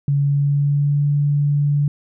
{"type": "tone with pitch glide", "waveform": "sine", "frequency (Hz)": [141.6, 144.74], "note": ["C#3", "D3"], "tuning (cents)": [37, -25], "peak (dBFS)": -14, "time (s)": [0.08, 1.88], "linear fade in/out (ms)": 2, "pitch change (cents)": 38, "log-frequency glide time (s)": [0.19, 1.06], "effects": []}